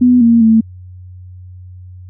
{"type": "tone with pitch steps", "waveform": "sine", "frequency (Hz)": [247.7, 232.1, 222.9], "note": ["B3", "A#3", "A3"], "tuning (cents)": [5, -7, 23], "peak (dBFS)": -5, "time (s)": [0.01, 0.61], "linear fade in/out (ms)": 10, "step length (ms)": 200, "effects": ["added 91 Hz sine -31 dBFS peak until 2.09 s"]}